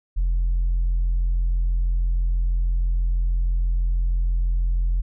sine tone, 43.09 Hz, F1, 22 cents flat, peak -16 dBFS, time 0.16-5.02 s, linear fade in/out 20 ms, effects tanh soft clip ceiling -16 dBFS

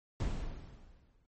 brown noise with exponential decay, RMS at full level -31 dBFS, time 0.2-1.26 s, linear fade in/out 1 ms, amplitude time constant 230 ms, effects MP3 32 kbps

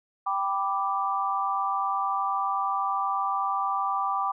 sine chord, G major, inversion none, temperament equal, 784 / 987.8 / 1174.7 Hz, G5 / B5 / D6, 0 / 0 / 0 cents, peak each -29 / -31 / -27 dBFS, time 0.26-4.32 s, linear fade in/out 10 ms, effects none

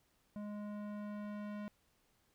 square tone with low-pass filter sweep, 207.7 Hz, G#3, in tune, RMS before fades -44 dBFS, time 0.36-1.68 s, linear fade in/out 0 ms, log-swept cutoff 970 to 2300 Hz, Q 0.74, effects pink hiss -75 dBFS RMS until 2.34 s

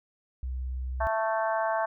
sine tone with vibrato, 63.8 Hz, C2, 43 cents flat, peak -30 dBFS, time 0.43-1.07 s, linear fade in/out 0 ms, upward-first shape sine, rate 18 Hz, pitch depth 9 cents each way
harmonic tone, 221.2 Hz, A3, 9 cents sharp, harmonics 3 / 4 / 5 / 6 / 7 / 8, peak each -28 / -30 / -33 / -43 / -35 / -43 dBFS, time 1-1.86 s, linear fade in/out 10 ms
effects none

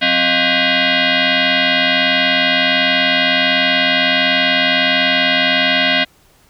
sine tone with frequency modulation, 622.3 Hz, D#5, in tune, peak -11 dBFS, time 0.01-6.05 s, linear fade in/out 20 ms, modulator 442 Hz, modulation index 7.4, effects pink hiss -52 dBFS RMS until 6.49 s

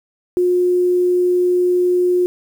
sine tone, 358.8 Hz, F4, 47 cents sharp, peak -12 dBFS, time 0.37-2.26 s, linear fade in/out 0 ms, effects 7-bit

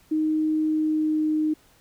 sine tone with pitch glide, 311.1 to 308.8 Hz, D#4 to D#4, 0 to -13 cents, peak -20 dBFS, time 0.11-1.54 s, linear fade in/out 10 ms, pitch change -13 cents, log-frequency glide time 0.66-1.28 s, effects pink hiss -58 dBFS RMS until 1.8 s

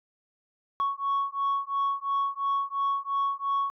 sine beating tone pair, 1108.7 / 1111.6 Hz, C#6 / C#6, 0 / +4 cents, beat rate 2.9 Hz, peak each -27 dBFS, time 0.8-3.7 s, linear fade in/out 0 ms, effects tanh soft clip ceiling -21 dBFS

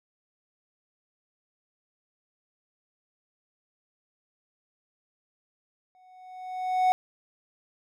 triangle tone with exponential growth, 740 Hz, F#5, in tune, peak -15 dBFS, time 5.95-6.92 s, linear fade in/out 0 ms, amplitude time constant 210 ms, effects none

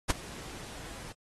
pink noise with ADSR envelope, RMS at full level -24 dBFS, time 0.08-1.13 s, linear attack 28 ms, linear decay 4 ms, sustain -21 dB, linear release 19 ms, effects low-pass 11000 Hz 12 dB/octave + AAC 32 kbps

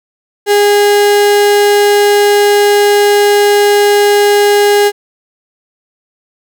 35% pulse tone, 410 Hz, G#4, 22 cents flat, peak -4 dBFS, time 0.46-4.92 s, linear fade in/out 50 ms, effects none

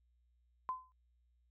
sine tone with exponential decay, 1025 Hz, C6, 36 cents flat, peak -32 dBFS, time 0.69-0.92 s, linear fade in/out 0 ms, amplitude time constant 48 ms, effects added 60 Hz sine -70 dBFS peak until 1.5 s

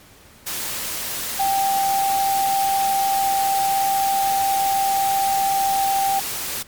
sine tone in noise, 784 Hz, G5, in tune, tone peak -17 dBFS, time 1.39-6.2 s, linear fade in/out 10 ms, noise white, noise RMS -27 dBFS, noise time 0.46-6.63 s, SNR +7 dB, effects pink hiss -48 dBFS RMS until 6.67 s + MP3 96 kbps

